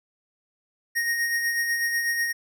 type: tone with tremolo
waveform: square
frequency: 1864.7 Hz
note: A#6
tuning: in tune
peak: -22 dBFS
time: 0.95-2.33 s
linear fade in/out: 20 ms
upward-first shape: sine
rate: 8.1 Hz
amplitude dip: 40%
effects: none